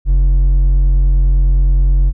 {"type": "tone with hard clipping", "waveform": "sine", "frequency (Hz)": 45.18, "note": "F#1", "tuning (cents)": -40, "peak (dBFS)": -9, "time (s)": [0.05, 2.13], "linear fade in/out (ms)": 50, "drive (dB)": 4, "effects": []}